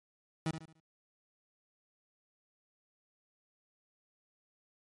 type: tone with echo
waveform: 30% pulse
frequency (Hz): 160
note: D#3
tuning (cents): +49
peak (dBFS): -28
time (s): 0.46-0.51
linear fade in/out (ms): 2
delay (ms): 73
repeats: 4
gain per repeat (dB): -9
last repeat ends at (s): 0.802
effects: MP3 48 kbps